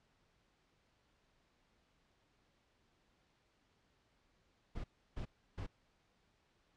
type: noise bursts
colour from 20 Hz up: brown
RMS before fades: -42 dBFS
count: 3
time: 4.75-5.666 s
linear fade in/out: 10 ms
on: 92 ms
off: 320 ms
effects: pink hiss -75 dBFS RMS until 6.76 s + low-pass 5000 Hz 12 dB/octave